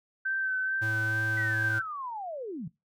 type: tone with vibrato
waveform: sine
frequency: 1542 Hz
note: G6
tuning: 29 cents flat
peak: -27 dBFS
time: 0.25-1.82 s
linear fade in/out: 10 ms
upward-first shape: sine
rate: 2.3 Hz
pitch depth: 24 cents each way
type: tone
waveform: square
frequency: 110 Hz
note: A2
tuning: in tune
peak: -33 dBFS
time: 0.81-1.8 s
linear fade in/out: 20 ms
type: linear sweep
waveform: sine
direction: down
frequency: 1975.5 to 136.7 Hz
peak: -34 dBFS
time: 1.37-2.68 s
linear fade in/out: 5 ms
effects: noise-tail reverb RT60 0.2 s tail -19 dB re dry